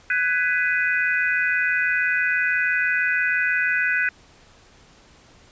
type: chord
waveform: sine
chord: G# minor seventh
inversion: third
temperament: just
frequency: 1495.1 / 1661.2 / 1993.5 / 2492 Hz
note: F#6 / G#6 / B6 / D#7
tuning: +18 / 0 / +16 / +2 cents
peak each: -21 / -27 / -26 / -26 dBFS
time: 0.1-4.09 s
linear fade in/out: 2 ms
effects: pink hiss -52 dBFS RMS until 5.51 s + resampled to 16000 Hz